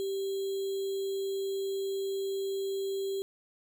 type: tone with sample-and-hold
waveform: sine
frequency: 390.1 Hz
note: G4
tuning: 8 cents flat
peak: -30 dBFS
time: 0-3.22 s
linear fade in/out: 0 ms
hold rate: 3675 Hz
effects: none